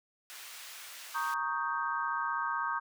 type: high-pass noise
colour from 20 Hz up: pink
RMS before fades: -47 dBFS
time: 0.3-1.34 s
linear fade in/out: 0 ms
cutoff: 1500 Hz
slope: 12 dB/octave
type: chord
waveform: sine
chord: Eb dominant seventh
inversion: second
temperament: equal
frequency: 932.3 / 1108.7 / 1244.5 / 1568 Hz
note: Bb5 / Db6 / Eb6 / G6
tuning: 0 / 0 / 0 / 0 cents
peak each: -36 dBFS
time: 1.14-2.8 s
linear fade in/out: 20 ms
effects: none